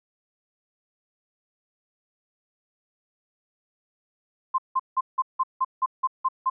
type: tone bursts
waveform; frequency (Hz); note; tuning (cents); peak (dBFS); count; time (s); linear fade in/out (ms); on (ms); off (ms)
sine; 1046.5; C6; 0; -19; 10; 4.54-6.5; 10; 43; 170
effects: none